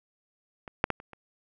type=clicks; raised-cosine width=0.5 ms; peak=-25 / -6 / -11 / -30 / -30 dBFS; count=5; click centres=0.678 / 0.841 / 0.903 / 1.001 / 1.133 s; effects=none

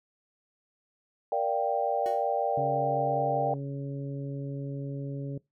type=chord; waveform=sine; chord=G minor seventh; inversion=first; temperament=equal; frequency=466.2 / 587.3 / 698.5 / 784 Hz; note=Bb4 / D5 / F5 / G5; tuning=0 / 0 / 0 / 0 cents; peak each=-32 / -30 / -32 / -29 dBFS; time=1.32-3.54 s; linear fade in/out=2 ms
type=tone with exponential decay; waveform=30% pulse; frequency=370 Hz; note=F#4; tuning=in tune; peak=-33 dBFS; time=2.06-2.32 s; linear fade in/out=0 ms; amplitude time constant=55 ms
type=harmonic tone; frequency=139.4 Hz; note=C#3; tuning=10 cents sharp; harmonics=1 / 2 / 3 / 4; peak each=-33 / -39 / -43 / -45 dBFS; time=2.57-5.38 s; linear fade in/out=5 ms
effects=noise-tail reverb RT60 0.2 s tail -22 dB re dry

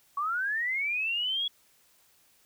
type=linear sweep; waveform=sine; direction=up; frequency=1108.7 to 3373 Hz; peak=-27 dBFS; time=0.17-1.48 s; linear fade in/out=5 ms; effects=white hiss -64 dBFS RMS until 2.45 s

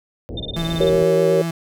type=low-pass noise; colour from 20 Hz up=pink; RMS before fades=-30 dBFS; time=0.29-1.03 s; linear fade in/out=0 ms; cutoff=640 Hz; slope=48 dB/octave
type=tone bursts; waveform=sine; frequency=3601 Hz; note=A7; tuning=39 cents sharp; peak=-26 dBFS; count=10; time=0.37-0.895 s; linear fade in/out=5 ms; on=30 ms; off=25 ms
type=tone with vibrato; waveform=35% pulse; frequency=165.7 Hz; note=E3; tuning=9 cents sharp; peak=-20 dBFS; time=0.56-1.51 s; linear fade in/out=5 ms; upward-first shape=sine; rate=8.1 Hz; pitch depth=19 cents each way
type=chord; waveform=sine; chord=G diminished; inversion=none; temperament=equal with one note detuned; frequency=382.6 / 466.2 / 554.4 Hz; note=G4 / Bb4 / Db5; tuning=-42 / 0 / 0 cents; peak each=-18 dBFS; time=0.8-1.42 s; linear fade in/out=5 ms
effects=none

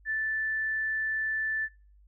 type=tone; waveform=sine; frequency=1758 Hz; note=A6; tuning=2 cents flat; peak=-27 dBFS; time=0.05-1.69 s; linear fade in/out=50 ms; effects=noise-tail reverb RT60 0.4 s tail -26 dB re dry + added 50 Hz sine -55 dBFS peak until 2.07 s

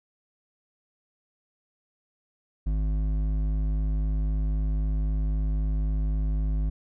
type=tone with hard clipping; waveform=sine; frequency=51.91 Hz; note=G#1; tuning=in tune; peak=-25 dBFS; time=2.66-6.7 s; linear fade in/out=10 ms; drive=9 dB; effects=none

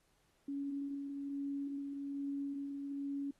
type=tone with tremolo; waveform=sine; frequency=280.2 Hz; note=C#4; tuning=19 cents sharp; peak=-36 dBFS; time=0.48-3.31 s; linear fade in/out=5 ms; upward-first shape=sine; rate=1.2 Hz; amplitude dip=35%; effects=pink hiss -75 dBFS RMS until 3.39 s + AAC 32 kbps

